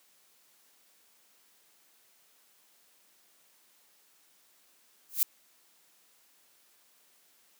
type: noise with exponential growth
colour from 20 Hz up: violet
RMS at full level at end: -20 dBFS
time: 5.09-5.23 s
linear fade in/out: 2 ms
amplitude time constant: 30 ms
effects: white hiss -65 dBFS RMS until 7.59 s + high-pass 200 Hz 12 dB/octave